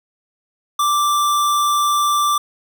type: tone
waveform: square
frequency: 1174.7 Hz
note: D6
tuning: in tune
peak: -15 dBFS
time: 0.79-2.38 s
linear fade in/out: 5 ms
effects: none